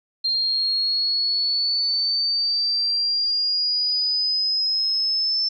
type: exponential sweep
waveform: sine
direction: up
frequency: 4186 to 5300 Hz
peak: -19 dBFS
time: 0.24-5.49 s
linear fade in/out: 10 ms
effects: none